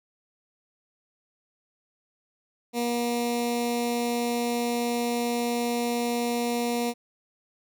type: tone with notch filter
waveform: 15% pulse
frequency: 238.5 Hz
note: A#3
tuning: 40 cents sharp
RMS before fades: -27 dBFS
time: 2.73-6.94 s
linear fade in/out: 50 ms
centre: 1400 Hz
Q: 0.9
effects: none